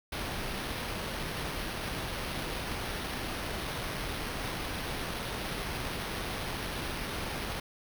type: noise with sample-and-hold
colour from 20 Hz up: pink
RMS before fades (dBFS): -36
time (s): 0.12-7.6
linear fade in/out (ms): 5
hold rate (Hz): 7350
effects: none